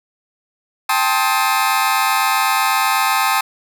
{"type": "chord", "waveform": "sawtooth", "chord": "A half-diminished seventh", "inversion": "third", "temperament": "just", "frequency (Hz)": [792, 880, 1056, 1267.2], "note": ["G5", "A5", "C6", "Eb6"], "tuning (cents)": [18, 0, 16, 31], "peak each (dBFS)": -16, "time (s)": [0.89, 3.41], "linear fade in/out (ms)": 5, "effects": []}